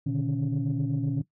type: tone cluster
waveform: sine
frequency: 121.8 / 143.3 / 151.2 / 278.1 Hz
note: B2 / D3 / D#3 / C#4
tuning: -24 / -42 / -49 / +6 cents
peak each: -29 dBFS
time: 0.06-1.22 s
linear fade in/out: 10 ms
effects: noise-tail reverb RT60 0.1 s tail -18 dB re dry + tanh soft clip ceiling -19 dBFS